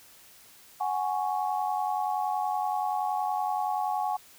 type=chord; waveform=sine; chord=F# suspended second; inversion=none; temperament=equal; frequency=740 / 830.6 / 1108.7 Hz; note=F#5 / G#5 / C#6; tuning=0 / 0 / 0 cents; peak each=-30 / -29 / -35 dBFS; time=0.8-4.17 s; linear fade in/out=10 ms; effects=white hiss -54 dBFS RMS until 4.38 s